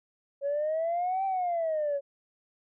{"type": "exponential two-way sweep", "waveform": "sine", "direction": "up then down", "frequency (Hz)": [553, 782, 553], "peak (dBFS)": -25, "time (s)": [0.41, 2.01], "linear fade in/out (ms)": 50, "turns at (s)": 1.25, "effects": ["tanh soft clip ceiling -23 dBFS"]}